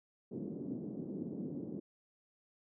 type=band-pass noise; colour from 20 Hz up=pink; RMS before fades=-42 dBFS; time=0.31-1.8 s; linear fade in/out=10 ms; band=180 to 360 Hz; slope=24 dB/octave; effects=none